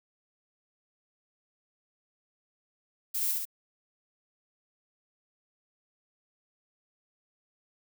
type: noise with echo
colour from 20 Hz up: violet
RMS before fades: -31 dBFS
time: 3.14-3.32 s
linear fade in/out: 10 ms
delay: 67 ms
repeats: 2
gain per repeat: -2 dB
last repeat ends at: 3.454 s
effects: none